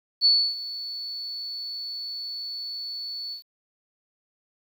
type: tone with ADSR envelope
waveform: sine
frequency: 4443 Hz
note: C#8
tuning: 3 cents sharp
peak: -14 dBFS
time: 0.21-3.43 s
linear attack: 44 ms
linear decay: 290 ms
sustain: -17 dB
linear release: 110 ms
effects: 9-bit